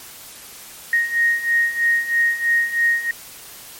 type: beating tone pair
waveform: sine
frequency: 1864.7 / 1867.8 Hz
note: A#6 / A#6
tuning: 0 / +3 cents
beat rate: 3.1 Hz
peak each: -21 / -17 dBFS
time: 0.93-3.11 s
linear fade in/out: 2 ms
effects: white hiss -39 dBFS RMS until 3.79 s + MP3 64 kbps